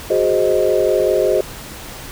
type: chord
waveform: sine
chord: Ab dominant seventh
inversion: third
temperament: equal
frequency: 370 / 415.3 / 523.3 / 622.3 Hz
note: Gb4 / Ab4 / C5 / Eb5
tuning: 0 / 0 / 0 / 0 cents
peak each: -18 dBFS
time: 0.1-1.41 s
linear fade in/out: 5 ms
effects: pink hiss -33 dBFS RMS until 2.11 s